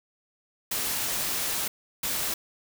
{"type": "noise bursts at uneven times", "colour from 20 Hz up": "white", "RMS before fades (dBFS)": -29, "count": 2, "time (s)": [[0.71, 1.68], [2.03, 2.34]], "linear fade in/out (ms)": 5, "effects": []}